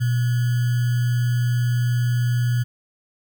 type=tone with sample-and-hold; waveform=sine; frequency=121.3 Hz; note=B2; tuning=31 cents flat; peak=-17 dBFS; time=0-2.64 s; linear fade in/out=20 ms; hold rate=1575 Hz; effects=none